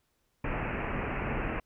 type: low-pass noise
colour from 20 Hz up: pink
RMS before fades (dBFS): -33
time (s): 0.44-1.6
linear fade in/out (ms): 5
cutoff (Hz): 2700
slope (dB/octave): 96
effects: pink hiss -75 dBFS RMS until 1.65 s

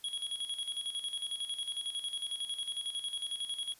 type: tone with tremolo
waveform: square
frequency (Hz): 3322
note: G#7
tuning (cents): 0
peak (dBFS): -34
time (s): 0.04-3.74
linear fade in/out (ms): 2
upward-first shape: square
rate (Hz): 11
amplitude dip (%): 65
effects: white hiss -61 dBFS RMS until 3.79 s + resampled to 32000 Hz

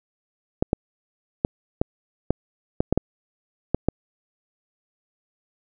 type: clicks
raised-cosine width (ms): 2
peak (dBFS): -5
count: 10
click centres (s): 0.625 / 0.731 / 1.449 / 1.815 / 2.306 / 2.805 / 2.926 / 2.976 / 3.746 / 3.886
effects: none

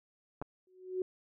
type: clicks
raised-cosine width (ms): 1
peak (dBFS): -25 / -28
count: 2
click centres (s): 0.416 / 0.423
type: tone with exponential growth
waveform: sine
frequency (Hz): 370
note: F#4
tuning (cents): 0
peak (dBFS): -28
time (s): 0.67-1.02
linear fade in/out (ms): 2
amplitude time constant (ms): 76
effects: none

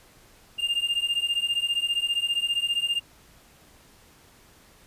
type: beating tone pair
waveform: triangle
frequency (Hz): 2800 / 2815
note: F7 / F7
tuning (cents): +4 / +13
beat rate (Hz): 15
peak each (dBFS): -25 / -25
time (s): 0.58-3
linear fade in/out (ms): 20
effects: pink hiss -55 dBFS RMS until 4.86 s + resampled to 32000 Hz

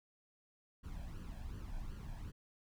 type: noise with flanger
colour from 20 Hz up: brown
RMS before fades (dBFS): -45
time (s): 0.83-2.32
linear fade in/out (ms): 20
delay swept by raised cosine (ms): 0.66 to 1.24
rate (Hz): 2.7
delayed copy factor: +0.7
effects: none

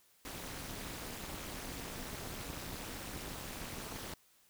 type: noise with amplitude modulation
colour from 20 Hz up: pink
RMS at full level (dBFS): -40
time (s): 0.25-4.14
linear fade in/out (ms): 2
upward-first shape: sine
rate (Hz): 225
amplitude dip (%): 100
effects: white hiss -68 dBFS RMS until 4.49 s

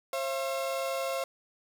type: tone pair together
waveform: 35% pulse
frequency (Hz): 536 / 678.2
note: C5 / E5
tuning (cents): +42 / +49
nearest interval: major third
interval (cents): 407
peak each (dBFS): -30 / -33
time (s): 0.13-1.24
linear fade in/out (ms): 2
effects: 10-bit

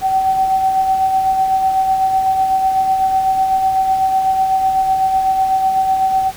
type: tone with tremolo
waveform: sine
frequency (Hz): 764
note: G5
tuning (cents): -45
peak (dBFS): -10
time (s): 0.01-6.32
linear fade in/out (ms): 50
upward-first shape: sine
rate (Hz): 8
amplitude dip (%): 40
effects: pink hiss -35 dBFS RMS until 6.36 s

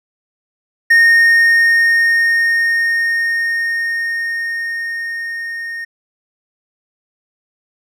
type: tone with level ramp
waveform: triangle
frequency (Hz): 1845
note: A#6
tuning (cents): -18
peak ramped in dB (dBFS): -4 to -21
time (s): 0.9-5.85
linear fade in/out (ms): 10
effects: none

